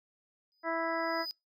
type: tone with exponential growth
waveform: triangle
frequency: 4978 Hz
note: D#8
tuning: in tune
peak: -33 dBFS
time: 0.52-1.31 s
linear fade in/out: 0 ms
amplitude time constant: 170 ms
type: harmonic tone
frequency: 329.6 Hz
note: E4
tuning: in tune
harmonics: 1 / 2 / 3 / 4 / 5 / 6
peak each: -38 / -34 / -37 / -38 / -40 / -40 dBFS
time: 0.63-1.26 s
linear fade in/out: 50 ms
effects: noise-tail reverb RT60 0.2 s tail -26 dB re dry